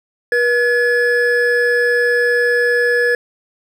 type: tone pair together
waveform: triangle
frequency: 482.5 / 1705 Hz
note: B4 / G#6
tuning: -40 / +45 cents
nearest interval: octave + minor seventh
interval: 2185 cents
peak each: -13 dBFS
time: 0.32-3.15 s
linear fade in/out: 2 ms
effects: none